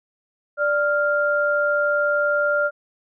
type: tone pair together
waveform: sine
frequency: 587.3 / 1396.8 Hz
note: D5 / F6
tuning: 0 / 0 cents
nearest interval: octave + minor third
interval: 1500 cents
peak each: -20 dBFS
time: 0.57-2.71 s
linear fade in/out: 50 ms
effects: none